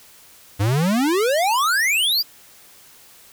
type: exponential sweep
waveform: square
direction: up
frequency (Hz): 94.9 to 4978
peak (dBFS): -17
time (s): 0.59-2.23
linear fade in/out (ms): 20
effects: white hiss -48 dBFS RMS until 3.32 s